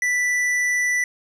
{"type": "tone with hard clipping", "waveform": "sine", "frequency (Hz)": 1975.5, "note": "B6", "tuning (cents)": 0, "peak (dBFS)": -20, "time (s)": [0.02, 1.04], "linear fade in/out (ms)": 2, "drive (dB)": 9, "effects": []}